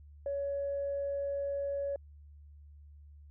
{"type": "tone", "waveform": "sine", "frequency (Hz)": 561, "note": "C#5", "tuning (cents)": 21, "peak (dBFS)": -31, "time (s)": [0.26, 1.96], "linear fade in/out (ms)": 2, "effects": ["tanh soft clip ceiling -27 dBFS", "added 73 Hz sine -51 dBFS peak until 3.3 s"]}